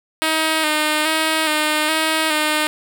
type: tone with vibrato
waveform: 5% pulse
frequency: 311.1 Hz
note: D#4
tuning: in tune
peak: -5 dBFS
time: 0.22-2.67 s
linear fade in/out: 0 ms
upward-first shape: square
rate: 1.2 Hz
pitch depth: 32 cents each way
effects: none